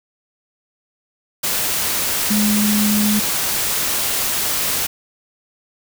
sine tone in noise, 209.6 Hz, G#3, 16 cents sharp, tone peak -15 dBFS, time 2.3-3.2 s, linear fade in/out 10 ms, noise white, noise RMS -20 dBFS, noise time 1.43-4.87 s, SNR +2 dB, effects none

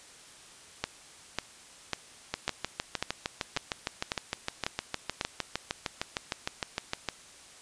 two click trains, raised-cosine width 0.2 ms, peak -11 / -12 dBFS, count 9 / 32, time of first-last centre 0.84-5.212 / 2.34-7.087 s, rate 1.83 / 6.53 Hz, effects white hiss -52 dBFS RMS until 7.61 s + resampled to 22050 Hz

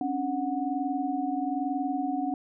sine tone cluster, 268.3 / 289.4 / 736 Hz, C4 / D4 / F#5, +44 / -25 / -9 cents, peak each -31 dBFS, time 0.01-2.34 s, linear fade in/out 2 ms, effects none

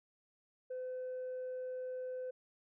sine tone, 509 Hz, C5, 48 cents flat, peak -37 dBFS, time 0.7-2.31 s, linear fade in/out 10 ms, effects tanh soft clip ceiling -37 dBFS

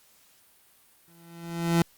30% pulse tone with exponential growth, 168.7 Hz, E3, 40 cents sharp, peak -15 dBFS, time 1.08-1.82 s, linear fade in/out 0 ms, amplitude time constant 160 ms, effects white hiss -60 dBFS RMS until 1.97 s + Opus 48 kbps

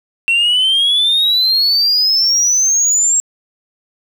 sine exponential sweep, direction up, 2699 to 7590 Hz, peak -8 dBFS, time 0.28-3.2 s, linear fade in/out 0 ms, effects tanh soft clip ceiling -8 dBFS + 7-bit

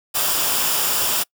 white noise with comb filter, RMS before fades -20 dBFS, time 0.14-1.24 s, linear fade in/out 20 ms, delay 0.48 ms, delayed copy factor -0.5, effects noise-tail reverb RT60 0.1 s tail -26 dB re dry

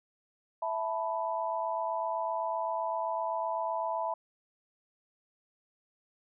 sine chord, E suspended fourth, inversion none, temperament equal, 659.3 / 880 / 987.8 Hz, E5 / A5 / B5, 0 / 0 / 0 cents, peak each -34 / -35 / -34 dBFS, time 0.62-4.14 s, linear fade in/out 5 ms, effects none

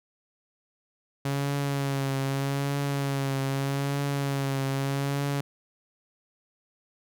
sawtooth tone with vibrato, 138.59 Hz, C#3, in tune, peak -22 dBFS, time 1.25-5.41 s, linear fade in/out 5 ms, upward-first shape triangle, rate 0.81 Hz, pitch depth 40 cents each way, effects none

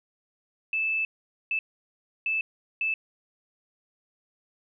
sine tone bursts at uneven times, 2628 Hz, E7, 6 cents flat, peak -24 dBFS, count 4, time 0.73-1.05 / 1.51-1.59 / 2.26-2.41 / 2.81-2.94 s, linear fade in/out 2 ms, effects none

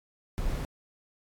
brown noise, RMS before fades -30 dBFS, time 0.38-0.65 s, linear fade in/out 0 ms, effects AAC 64 kbps

